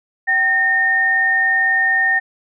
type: tone pair together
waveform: sine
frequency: 768.5 / 1831 Hz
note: G5 / A#6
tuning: -35 / -32 cents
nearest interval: octave + minor third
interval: 1503 cents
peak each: -23 / -13 dBFS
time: 0.27-2.2 s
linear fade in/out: 20 ms
effects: none